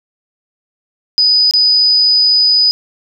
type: tone with dropouts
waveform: sine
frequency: 4978 Hz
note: D#8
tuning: in tune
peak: -7 dBFS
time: 1.18-2.71 s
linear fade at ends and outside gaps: 0 ms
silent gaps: 1.51-1.537 s
effects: none